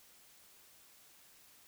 silence, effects white hiss -62 dBFS RMS until 1.67 s

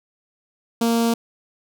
sawtooth tone with notch filter, 231.4 Hz, A#3, 13 cents flat, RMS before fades -19 dBFS, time 0.81-1.14 s, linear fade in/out 5 ms, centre 1900 Hz, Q 1.2, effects none

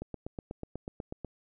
click train, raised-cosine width 2 ms, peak -24 dBFS, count 11, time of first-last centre 0.02-1.247 s, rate 8.15 Hz, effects none

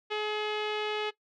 sawtooth tone with low-pass filter, 424.1 Hz, G#4, 36 cents sharp, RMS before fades -32 dBFS, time 0.1-1.11 s, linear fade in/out 20 ms, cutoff 3100 Hz, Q 2.6, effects noise-tail reverb RT60 0.1 s tail -19 dB re dry

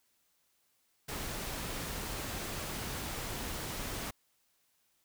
pink noise, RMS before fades -39 dBFS, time 1.08-4.11 s, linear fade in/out 10 ms, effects white hiss -74 dBFS RMS until 5.04 s

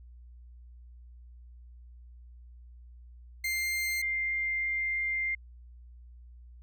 40% pulse / sine tone pair in turn, 2101 / 2101 Hz, C7 / C7, +7 / +7 cents, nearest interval unison, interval 0 cents, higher neither, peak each -28 dBFS, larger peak neither, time 3.44-4.02 / 4.02-5.35 s, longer second, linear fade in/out 5 ms, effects added 60 Hz sine -48 dBFS peak until 6.62 s

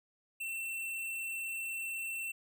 square tone, 2694 Hz, E7, 37 cents sharp, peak -37 dBFS, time 0.4-2.32 s, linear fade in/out 10 ms, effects none

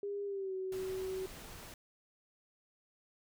sine tone with pitch glide, 404.1 to 377 Hz, G#4 to F#4, -47 to +32 cents, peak -36 dBFS, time 0.03-1.26 s, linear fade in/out 2 ms, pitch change -121 cents, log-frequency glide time 0.25-0.54 s
pink noise, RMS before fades -50 dBFS, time 0.72-1.74 s, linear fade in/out 2 ms
effects none

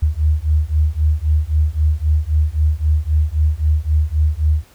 sine beating tone pair, 74.7 / 78.5 Hz, D2 / D#2, +30 / +16 cents, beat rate 3.8 Hz, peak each -16 dBFS, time 0.02-4.64 s, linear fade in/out 10 ms, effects pink hiss -50 dBFS RMS until 4.74 s

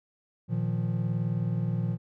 triangle chord, Bb suspended fourth, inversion none, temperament equal, 116.54 / 155.56 / 174.61 Hz, Bb2 / Eb3 / F3, 0 / 0 / 0 cents, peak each -27 / -30 / -29 dBFS, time 0.48-1.98 s, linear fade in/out 50 ms, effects none

